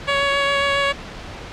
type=tone with vibrato; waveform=10% pulse; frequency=560 Hz; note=C#5; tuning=18 cents sharp; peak=-8 dBFS; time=0.07-0.93 s; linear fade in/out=20 ms; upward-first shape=sine; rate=7.3 Hz; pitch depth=10 cents each way; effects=pink hiss -34 dBFS RMS until 1.52 s + low-pass 4000 Hz 12 dB/octave